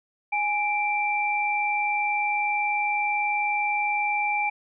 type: tone pair together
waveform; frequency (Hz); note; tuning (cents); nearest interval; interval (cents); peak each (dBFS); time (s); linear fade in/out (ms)
sine; 830.6 / 2349; G#5 / D7; 0 / 0; octave + tritone; 1800; -25; 0.32-4.5; 10
effects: none